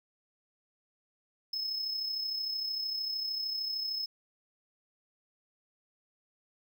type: tone with amplitude modulation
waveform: triangle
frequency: 5190 Hz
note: E8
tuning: 28 cents flat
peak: -29 dBFS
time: 1.53-4.06 s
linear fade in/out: 5 ms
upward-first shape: sine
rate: 33.2 Hz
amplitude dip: 45%
effects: 11-bit